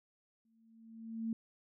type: tone with exponential growth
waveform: sine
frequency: 225.5 Hz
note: A3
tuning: 43 cents sharp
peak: -32 dBFS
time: 0.45-1.33 s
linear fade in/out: 2 ms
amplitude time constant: 190 ms
effects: none